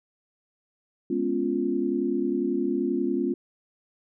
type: chord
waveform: sine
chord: C# dominant seventh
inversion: second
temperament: equal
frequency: 207.7 / 246.9 / 277.2 / 349.2 Hz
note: G#3 / B3 / C#4 / E#4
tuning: 0 / 0 / 0 / 0 cents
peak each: -32 / -29 / -28 / -27 dBFS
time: 1.1-3.34 s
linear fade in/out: 5 ms
effects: none